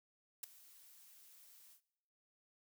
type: noise with ADSR envelope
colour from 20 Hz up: blue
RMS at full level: -39 dBFS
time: 0.43-1.81 s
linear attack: 8 ms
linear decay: 6 ms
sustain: -23 dB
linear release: 90 ms
effects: noise-tail reverb RT60 0.9 s tail -21 dB re dry